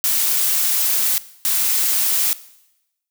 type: noise bursts at uneven times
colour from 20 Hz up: blue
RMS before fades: -18 dBFS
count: 2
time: 0.04-1.18 / 1.45-2.33 s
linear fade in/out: 0 ms
effects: noise-tail reverb RT60 0.9 s tail -18 dB re dry